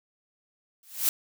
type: noise with exponential growth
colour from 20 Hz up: blue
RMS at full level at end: -20 dBFS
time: 0.83-1.09 s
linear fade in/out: 1 ms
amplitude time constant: 56 ms
effects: none